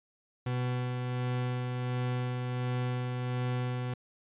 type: tone with tremolo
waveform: 40% pulse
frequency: 124.7 Hz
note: B2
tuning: 17 cents sharp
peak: -28 dBFS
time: 0.46-3.94 s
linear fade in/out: 5 ms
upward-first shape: sine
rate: 1.4 Hz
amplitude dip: 30%
effects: resampled to 8000 Hz